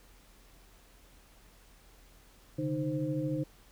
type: tone cluster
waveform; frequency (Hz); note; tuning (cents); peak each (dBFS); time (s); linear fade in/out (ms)
sine; 135 / 148.3 / 308.3 / 522; C#3 / D3 / D#4 / C5; -45 / +17 / -16 / -4; -38 / -35 / -33 / -38; 2.58-3.44; 10
effects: added 42 Hz sine -59 dBFS peak until 3.71 s + pink hiss -61 dBFS RMS until 3.71 s